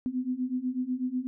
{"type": "beating tone pair", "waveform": "sine", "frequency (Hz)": [248.8, 256.9], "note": ["B3", "C4"], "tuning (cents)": [13, -32], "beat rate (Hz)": 8.1, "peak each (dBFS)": [-32, -30], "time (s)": [0.06, 1.27], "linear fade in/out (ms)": 0, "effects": []}